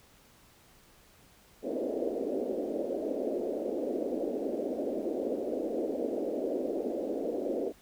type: band-pass noise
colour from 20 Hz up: white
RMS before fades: -33 dBFS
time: 1.62-7.73 s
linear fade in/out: 50 ms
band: 240 to 590 Hz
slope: 48 dB/octave
effects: pink hiss -60 dBFS RMS until 7.81 s